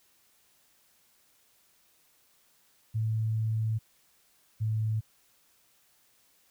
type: tone pair in turn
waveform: sine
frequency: 110.5 / 109.42 Hz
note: A2 / A2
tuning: +8 / -9 cents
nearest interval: unison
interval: 17 cents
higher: first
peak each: -26 dBFS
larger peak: neither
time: 2.94-3.79 / 4.6-5.01 s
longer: first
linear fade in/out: 20 ms
effects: white hiss -66 dBFS RMS until 6.5 s